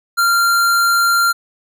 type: tone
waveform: square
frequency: 1385 Hz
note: F6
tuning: 15 cents flat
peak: -12 dBFS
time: 0.17-1.33 s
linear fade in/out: 20 ms
effects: none